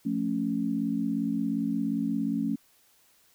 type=chord; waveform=sine; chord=F augmented; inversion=none; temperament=equal; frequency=174.61 / 220 / 277.2 Hz; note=F3 / A3 / C#4; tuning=0 / 0 / 0 cents; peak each=-34 / -29 / -29 dBFS; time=0.05-2.56 s; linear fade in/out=10 ms; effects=white hiss -63 dBFS RMS until 3.34 s